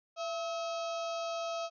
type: harmonic tone with a mistuned harmonic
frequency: 643 Hz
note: E5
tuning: 43 cents flat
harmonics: 1 / 2 / 4 / 5 / 6 / 7 / 8 / 9 / 10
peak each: -35 / -41 / -47 / -49 / -51 / -52 / -53 / -54 / -55 dBFS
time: 0.16-1.7 s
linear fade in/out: 50 ms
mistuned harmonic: 1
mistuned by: +74 cents
effects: none